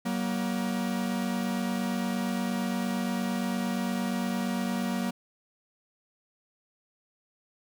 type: tone pair together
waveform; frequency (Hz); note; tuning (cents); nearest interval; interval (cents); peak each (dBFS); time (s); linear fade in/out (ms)
45% pulse; 188.96 / 237.6; F#3 / A#3; +37 / +33; major third; 396; -31 / -30; 0.05-5.11; 10
effects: none